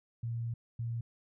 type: tone bursts at uneven times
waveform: sine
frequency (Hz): 116.54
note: A#2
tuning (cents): 0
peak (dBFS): -33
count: 2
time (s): 0.23-0.54 / 0.79-1.01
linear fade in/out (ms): 5
effects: none